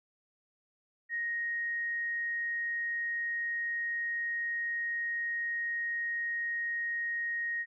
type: tone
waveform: sine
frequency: 1872 Hz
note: A#6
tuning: 7 cents sharp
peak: -31 dBFS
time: 1.09-7.66 s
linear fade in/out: 50 ms
effects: none